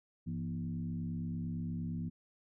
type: tone with frequency modulation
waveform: sine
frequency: 168 Hz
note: E3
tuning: 33 cents sharp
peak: -35 dBFS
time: 0.26-2.1 s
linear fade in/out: 20 ms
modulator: 68.7 Hz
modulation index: 1.1
effects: none